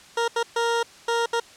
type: tone bursts at uneven times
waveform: 20% pulse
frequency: 466.2 Hz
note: A#4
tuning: in tune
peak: -16 dBFS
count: 5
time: 0.17-0.28 / 0.36-0.43 / 0.56-0.83 / 1.08-1.26 / 1.33-1.4 s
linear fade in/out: 5 ms
effects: white hiss -48 dBFS RMS until 1.56 s + low-pass 7000 Hz 12 dB/octave